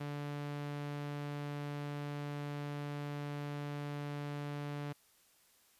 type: tone with low-pass filter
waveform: sawtooth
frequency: 145.2 Hz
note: D3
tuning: 19 cents flat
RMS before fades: -41 dBFS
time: 0-4.93 s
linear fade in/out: 10 ms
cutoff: 4000 Hz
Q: 0.67
effects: white hiss -68 dBFS RMS until 5.79 s + resampled to 32000 Hz

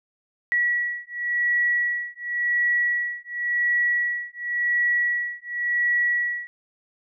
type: beating tone pair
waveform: sine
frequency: 1931 / 1931.92 Hz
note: B6 / B6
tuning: -39 / -39 cents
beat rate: 0.92 Hz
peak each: -24 dBFS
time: 0.52-6.47 s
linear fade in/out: 0 ms
effects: none

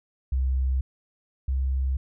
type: tone pair in turn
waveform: sine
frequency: 65.2 / 66.07 Hz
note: C2 / C2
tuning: -5 / +17 cents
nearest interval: unison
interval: 22 cents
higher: second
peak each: -21 / -22 dBFS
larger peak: first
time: 0.32-0.81 / 1.48-1.97 s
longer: neither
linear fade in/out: 5 ms
effects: none

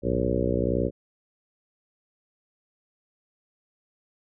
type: harmonic tone with a mistuned harmonic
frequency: 61.4 Hz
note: B1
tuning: 9 cents flat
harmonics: 1 / 2 / 3 / 4 / 5 / 6 / 7 / 8 / 9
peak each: -31 / -31 / -31 / -31 / -31 / -31 / -31 / -31 / -31 dBFS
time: 0.02-0.91 s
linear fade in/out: 50 ms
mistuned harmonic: 2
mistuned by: -140 cents
effects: none

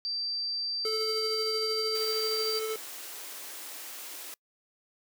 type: tone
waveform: sine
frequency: 4679 Hz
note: D8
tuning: 7 cents flat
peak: -30 dBFS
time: 0.05-2.59 s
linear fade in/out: 0 ms
type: tone with tremolo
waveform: square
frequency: 437.8 Hz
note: A4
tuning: 9 cents flat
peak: -30 dBFS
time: 0.85-2.76 s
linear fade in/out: 2 ms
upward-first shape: sine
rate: 13 Hz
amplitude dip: 30%
type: high-pass noise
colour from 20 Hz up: white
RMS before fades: -42 dBFS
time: 1.95-4.34 s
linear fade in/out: 0 ms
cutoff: 270 Hz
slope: 48 dB/octave
effects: noise-tail reverb RT60 0.1 s tail -26 dB re dry

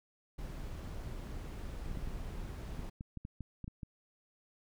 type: noise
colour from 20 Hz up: brown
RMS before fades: -42 dBFS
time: 0.38-2.9 s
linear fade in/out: 10 ms
type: clicks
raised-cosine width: 5 ms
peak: -30 dBFS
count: 11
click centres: 1.914 / 1.973 / 2.074 / 2.793 / 3.009 / 3.173 / 3.251 / 3.407 / 3.643 / 3.679 / 3.832 s
effects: none

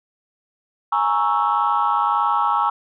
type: chord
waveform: sine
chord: A# half-diminished seventh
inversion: third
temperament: equal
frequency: 830.6 / 932.3 / 1108.7 / 1318.5 Hz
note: G#5 / A#5 / C#6 / E6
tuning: 0 / 0 / 0 / 0 cents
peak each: -21 dBFS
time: 0.92-2.7 s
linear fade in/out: 5 ms
effects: tanh soft clip ceiling -9 dBFS

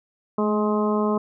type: harmonic tone with a mistuned harmonic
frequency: 210.4 Hz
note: G#3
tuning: 23 cents sharp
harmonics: 1 / 2 / 3 / 4 / 5 / 6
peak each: -22 / -24 / -29 / -33 / -28 / -34 dBFS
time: 0.38-1.18 s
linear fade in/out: 5 ms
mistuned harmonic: 1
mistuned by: +26 cents
effects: none

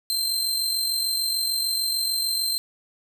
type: tone with amplitude modulation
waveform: sawtooth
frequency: 4131 Hz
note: C8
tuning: 23 cents flat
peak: -18 dBFS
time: 0.1-2.58 s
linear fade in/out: 0 ms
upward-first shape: sine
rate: 46.7 Hz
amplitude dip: 40%
effects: none

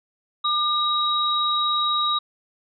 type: tone pair together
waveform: sine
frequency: 1203 / 3819 Hz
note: D6 / A#7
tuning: +41 / +41 cents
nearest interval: octave + minor sixth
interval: 2000 cents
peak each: -22 / -22 dBFS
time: 0.44-2.19 s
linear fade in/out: 10 ms
effects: none

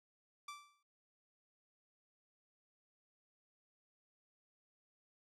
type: tone with exponential decay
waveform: sawtooth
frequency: 1168 Hz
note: D6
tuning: 10 cents flat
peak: -40 dBFS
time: 0.48-0.83 s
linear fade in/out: 5 ms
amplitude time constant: 76 ms
effects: low-pass 9000 Hz 12 dB/octave

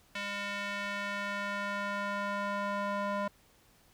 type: tone with band-pass filter sweep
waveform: square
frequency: 202.2 Hz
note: G#3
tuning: 46 cents flat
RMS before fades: -35 dBFS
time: 0.15-3.28 s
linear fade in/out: 5 ms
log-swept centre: 2400 to 900 Hz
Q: 1.4
effects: pink hiss -64 dBFS RMS until 3.93 s

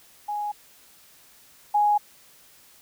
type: tone pair in turn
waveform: sine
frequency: 831 / 831 Hz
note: G#5 / G#5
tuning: +1 / +1 cents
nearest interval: unison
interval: 0 cents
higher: neither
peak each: -26 / -17 dBFS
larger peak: second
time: 0.28-0.52 / 1.74-1.98 s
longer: neither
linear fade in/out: 10 ms
effects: white hiss -54 dBFS RMS until 2.81 s

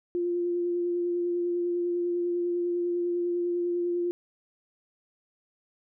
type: tone with vibrato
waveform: sine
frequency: 349.4 Hz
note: F4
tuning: 1 cent sharp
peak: -25 dBFS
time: 0.15-4.11 s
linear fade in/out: 0 ms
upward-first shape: triangle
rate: 10 Hz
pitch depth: 17 cents each way
effects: none

